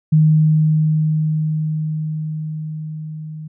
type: tone with level ramp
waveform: sine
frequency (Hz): 155.4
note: D#3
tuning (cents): -2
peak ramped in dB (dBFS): -8 to -28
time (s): 0.12-3.48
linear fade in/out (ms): 10
effects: none

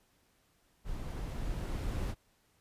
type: noise with level ramp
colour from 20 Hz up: brown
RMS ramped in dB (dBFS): -40 to -33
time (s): 0.84-2.15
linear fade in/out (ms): 50
effects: pink hiss -71 dBFS RMS until 2.6 s + resampled to 32000 Hz

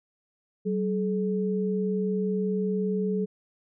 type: tone pair together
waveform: sine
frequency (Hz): 190.5 / 427.4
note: G3 / G#4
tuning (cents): -49 / +50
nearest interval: octave + major second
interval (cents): 1399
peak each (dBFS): -26 / -28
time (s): 0.65-3.26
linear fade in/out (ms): 20
effects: none

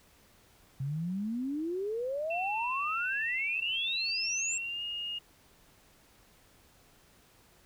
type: exponential sweep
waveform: sine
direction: up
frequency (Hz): 130.81 to 7640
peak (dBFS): -31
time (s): 0.8-4.58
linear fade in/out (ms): 5
type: tone with pitch glide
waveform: sine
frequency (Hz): 2694 to 2848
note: E7 to F7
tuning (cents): +37 to +33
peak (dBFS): -34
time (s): 2.3-5.19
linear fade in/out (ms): 10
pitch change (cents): +96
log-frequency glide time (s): 4.55-4.82
effects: pink hiss -62 dBFS RMS until 7.65 s

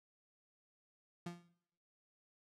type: tone with exponential decay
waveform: 35% pulse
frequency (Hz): 173.4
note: F3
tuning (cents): -12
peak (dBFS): -38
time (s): 1.26-1.49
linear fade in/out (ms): 5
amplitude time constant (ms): 50
effects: noise-tail reverb RT60 0.7 s tail -18 dB re dry + low-pass 9000 Hz 12 dB/octave

